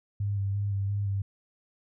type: tone with vibrato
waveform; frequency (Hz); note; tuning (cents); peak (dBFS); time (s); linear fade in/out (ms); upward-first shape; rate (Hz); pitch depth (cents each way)
sine; 100; G2; +35; -26; 0.2-1.22; 5; square; 2.9; 23
effects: none